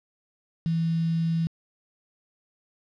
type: tone with quantisation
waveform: sine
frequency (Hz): 164.81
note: E3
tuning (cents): 0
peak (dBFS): -22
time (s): 0.66-1.47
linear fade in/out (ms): 0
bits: 7
effects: low-pass 4000 Hz 12 dB/octave